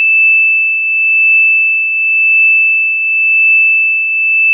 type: tone with tremolo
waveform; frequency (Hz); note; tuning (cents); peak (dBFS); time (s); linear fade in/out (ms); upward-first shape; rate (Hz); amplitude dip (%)
sine; 2637; E7; 0; -4; 0-4.53; 0; triangle; 0.92; 55
effects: none